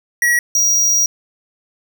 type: tone pair in turn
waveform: square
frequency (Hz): 1916 / 5742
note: A#6 / F8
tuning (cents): +47 / +47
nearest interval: octave + perfect fifth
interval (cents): 1900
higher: second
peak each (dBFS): -12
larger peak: neither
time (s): 0.22-0.39 / 0.55-1.06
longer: second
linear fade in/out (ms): 2
effects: 9-bit